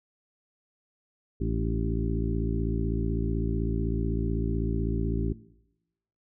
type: harmonic tone with a mistuned harmonic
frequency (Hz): 55.9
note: A1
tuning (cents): +28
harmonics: 1 / 2 / 3 / 4 / 5 / 6 / 7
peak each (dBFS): -29 / -32 / -34 / -35 / -36 / -37 / -37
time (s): 1.4-5.33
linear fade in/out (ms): 10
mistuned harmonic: 5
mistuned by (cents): +44
effects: noise-tail reverb RT60 0.9 s tail -19 dB re dry